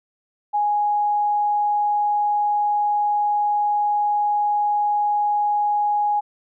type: tone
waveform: sine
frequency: 830 Hz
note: G#5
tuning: 1 cent flat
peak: -17 dBFS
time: 0.53-6.21 s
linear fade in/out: 20 ms
effects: none